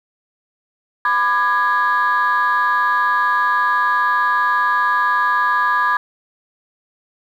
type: chord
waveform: sine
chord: G# diminished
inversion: first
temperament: just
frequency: 996.7 / 1196.1 / 1661.2 Hz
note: B5 / D6 / G#6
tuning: +16 / +31 / 0 cents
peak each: -17 dBFS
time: 1.05-5.97 s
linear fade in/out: 2 ms
effects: tanh soft clip ceiling -8 dBFS + 8-bit